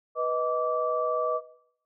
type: tone cluster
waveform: sine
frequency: 492.8 / 627 / 1161 Hz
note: B4 / D#5 / D6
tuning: -4 / +13 / -20 cents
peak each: -29 dBFS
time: 0.15-1.41 s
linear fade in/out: 50 ms
effects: noise-tail reverb RT60 0.7 s tail -17 dB re dry